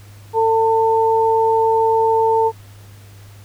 sine tone pair together, 448.2 / 896.4 Hz, A4 / A5, +32 / +32 cents, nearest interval octave, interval 1200 cents, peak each -15 / -15 dBFS, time 0.33-2.52 s, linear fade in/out 50 ms, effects added 101 Hz sine -39 dBFS peak until 3.44 s + pink hiss -48 dBFS RMS until 3.44 s

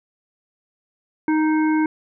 harmonic tone, 311.1 Hz, D#4, in tune, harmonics 1 / 3 / 5 / 7, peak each -16 / -26 / -30 / -33 dBFS, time 1.28-1.86 s, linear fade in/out 2 ms, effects none

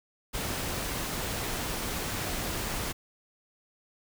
pink noise, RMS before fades -33 dBFS, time 0.33-2.93 s, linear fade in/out 20 ms, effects none

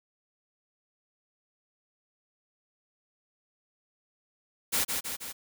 white noise with echo, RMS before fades -27 dBFS, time 4.72-4.85 s, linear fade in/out 20 ms, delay 160 ms, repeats 3, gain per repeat -4 dB, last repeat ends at 5.33 s, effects none

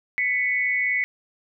sine tone pair together, 1994 / 2217 Hz, B6 / C#7, +16 / 0 cents, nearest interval major second, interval 184 cents, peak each -23 dBFS, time 0.18-1.04 s, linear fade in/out 0 ms, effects none

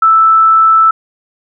sine tone, 1318.5 Hz, E6, in tune, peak -4 dBFS, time 0.02-0.91 s, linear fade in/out 5 ms, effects none

